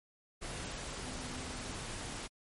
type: tone in noise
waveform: sine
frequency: 251 Hz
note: B3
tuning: 28 cents sharp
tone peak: -48 dBFS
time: 1.02-1.73 s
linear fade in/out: 20 ms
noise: pink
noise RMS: -42 dBFS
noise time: 0.41-2.28 s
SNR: -9 dB
effects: MP3 48 kbps